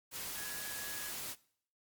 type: tone in noise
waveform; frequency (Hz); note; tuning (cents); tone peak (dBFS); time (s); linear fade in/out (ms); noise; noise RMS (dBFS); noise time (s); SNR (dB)
sine; 1676; G#6; +15; -47; 0.34-1.13; 50; white; -42; 0.11-1.36; -8
effects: noise-tail reverb RT60 0.6 s tail -21 dB re dry + Opus 48 kbps